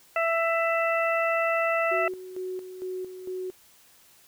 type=harmonic tone; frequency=664 Hz; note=E5; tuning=12 cents sharp; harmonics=1 / 2 / 3 / 4; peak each=-25 / -28 / -30 / -31 dBFS; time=0.16-2.08 s; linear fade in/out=2 ms
type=tone with tremolo; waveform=sine; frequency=370 Hz; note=F#4; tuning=in tune; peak=-30 dBFS; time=1.91-3.51 s; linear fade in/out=10 ms; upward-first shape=square; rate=2.2 Hz; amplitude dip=60%
effects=white hiss -57 dBFS RMS until 4.27 s